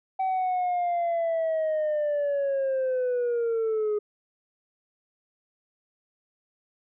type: linear sweep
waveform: sine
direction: down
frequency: 764 to 415.3 Hz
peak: -21 dBFS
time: 0.19-3.99 s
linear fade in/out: 10 ms
effects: tanh soft clip ceiling -22 dBFS